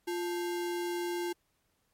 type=tone with sample-and-hold; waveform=sine; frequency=349.2 Hz; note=F4; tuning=in tune; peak=-31 dBFS; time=0.07-1.33 s; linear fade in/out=10 ms; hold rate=1225 Hz; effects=pink hiss -75 dBFS RMS until 1.93 s + MP3 64 kbps